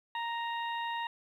harmonic tone, 932.3 Hz, A#5, in tune, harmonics 1 / 2 / 3 / 4, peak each -34 / -40 / -44 / -46 dBFS, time 0.15-1.07 s, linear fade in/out 2 ms, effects 11-bit

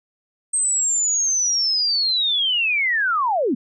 sine linear sweep, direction down, 8372 to 207.2 Hz, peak -17 dBFS, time 0.53-3.55 s, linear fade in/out 10 ms, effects none

